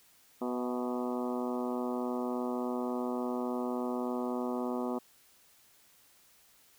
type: harmonic tone with a mistuned harmonic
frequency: 123.47 Hz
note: B2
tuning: in tune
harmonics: 2 / 3 / 4 / 5 / 6 / 7 / 8 / 9 / 10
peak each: -34 / -38 / -40 / -42 / -44 / -45 / -46 / -47 / -48 dBFS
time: 0.41-4.99 s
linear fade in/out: 10 ms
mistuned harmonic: 5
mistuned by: +47 cents
effects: white hiss -63 dBFS RMS until 6.78 s